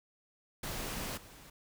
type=noise with level steps; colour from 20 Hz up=pink; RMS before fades=-39 / -54 dBFS; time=0.63-1.5 s; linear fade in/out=5 ms; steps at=1.17 s; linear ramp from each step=5 ms; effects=none